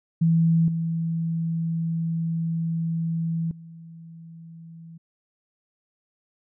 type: tone with level steps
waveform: sine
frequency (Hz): 164.81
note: E3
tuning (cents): 0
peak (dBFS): -16 / -23 / -40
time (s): 0.21-4.98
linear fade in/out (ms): 10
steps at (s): 0.68 / 3.51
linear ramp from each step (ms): 2
effects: none